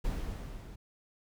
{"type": "noise with level ramp", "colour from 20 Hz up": "brown", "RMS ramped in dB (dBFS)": [-33, -47], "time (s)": [0.04, 0.76], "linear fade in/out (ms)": 10, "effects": []}